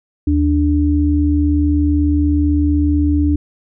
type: tone pair together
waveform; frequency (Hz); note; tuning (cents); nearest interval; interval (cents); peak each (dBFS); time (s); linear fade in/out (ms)
sine; 77.72 / 293.7; D#2 / D4; -1 / 0; octave + major seventh; 2301; -14; 0.27-3.36; 5
effects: none